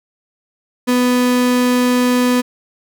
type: tone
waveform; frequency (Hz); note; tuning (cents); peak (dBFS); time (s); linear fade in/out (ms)
35% pulse; 248.2; B3; +9; -10; 0.87-2.42; 20
effects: none